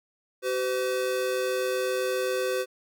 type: tone pair together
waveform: square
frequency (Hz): 380.9 / 508.4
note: G4 / C5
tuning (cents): -50 / -50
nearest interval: perfect fourth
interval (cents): 500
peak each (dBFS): -30 / -28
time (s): 0.42-2.66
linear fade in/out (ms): 50
effects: none